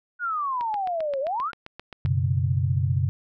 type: exponential two-way sweep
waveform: sine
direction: down then up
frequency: 1480 to 524 to 1480 Hz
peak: -24 dBFS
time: 0.19-1.52 s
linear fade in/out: 50 ms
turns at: 1.2 s
type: click train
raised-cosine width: 0.3 ms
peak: -22 dBFS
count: 12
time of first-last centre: 0.61-2.059 s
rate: 7.59 Hz
type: chord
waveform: sine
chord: F# suspended fourth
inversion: none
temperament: equal with one note detuned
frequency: 93.2 / 123.47 / 138.59 Hz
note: F#2 / B2 / C#3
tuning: +13 / 0 / 0 cents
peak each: -24 / -25 / -25 dBFS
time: 2.05-3.09 s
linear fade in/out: 0 ms
effects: none